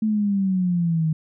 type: exponential sweep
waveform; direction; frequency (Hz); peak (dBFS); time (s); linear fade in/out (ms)
sine; down; 220 to 155.56; -18; 0.02-1.13; 5
effects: none